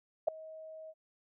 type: tone with ADSR envelope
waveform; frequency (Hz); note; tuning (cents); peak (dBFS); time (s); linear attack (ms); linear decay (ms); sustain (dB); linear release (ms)
sine; 634; D#5; +32; -21; 0.27-0.94; 13; 3; -24; 45
effects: none